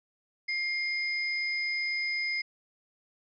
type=tone pair together; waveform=sine; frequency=2118 / 5024 Hz; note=C7 / D#8; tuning=+21 / +16 cents; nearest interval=octave + minor third; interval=1495 cents; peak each=-29 / -36 dBFS; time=0.48-2.42 s; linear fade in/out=10 ms; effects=none